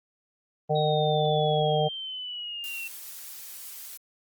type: harmonic tone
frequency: 152.3 Hz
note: D#3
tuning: 37 cents flat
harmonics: 1 / 3 / 4 / 5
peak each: -27 / -27 / -27 / -27 dBFS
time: 0.69-1.89 s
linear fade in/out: 20 ms
type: exponential sweep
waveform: sine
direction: down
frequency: 3800 to 2700 Hz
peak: -33 dBFS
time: 0.75-2.88 s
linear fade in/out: 10 ms
type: noise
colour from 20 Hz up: blue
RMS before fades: -41 dBFS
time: 2.64-3.97 s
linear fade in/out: 0 ms
effects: Opus 24 kbps